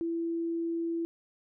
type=tone; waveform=sine; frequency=334 Hz; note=E4; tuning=23 cents sharp; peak=-29 dBFS; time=0.01-1.05 s; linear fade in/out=0 ms; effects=none